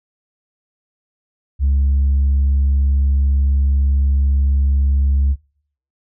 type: tone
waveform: sine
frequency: 69 Hz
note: C#2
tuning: 7 cents flat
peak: -10 dBFS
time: 1.59-5.36 s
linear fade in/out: 50 ms
effects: noise-tail reverb RT60 0.6 s tail -24 dB re dry + tanh soft clip ceiling -10 dBFS